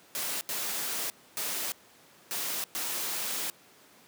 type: noise bursts at uneven times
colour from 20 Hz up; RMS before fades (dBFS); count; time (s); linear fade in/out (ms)
white; -33; 5; 0.15-0.41 / 0.49-1.1 / 1.37-1.72 / 2.31-2.64 / 2.75-3.5; 0
effects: pink hiss -57 dBFS RMS until 4.07 s + high-pass 200 Hz 12 dB/octave